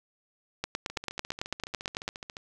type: two click trains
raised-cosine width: 0.2 ms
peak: -13 / -22 dBFS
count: 14 / 22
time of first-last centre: 0.64-2.08 / 0.9-2.369 s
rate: 9.03 / 14.3 Hz
effects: none